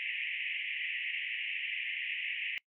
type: band-pass noise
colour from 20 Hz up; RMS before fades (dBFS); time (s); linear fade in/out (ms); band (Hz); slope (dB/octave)
white; -37; 0-2.58; 0; 1900 to 2900; 96
effects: noise-tail reverb RT60 0.1 s tail -24 dB re dry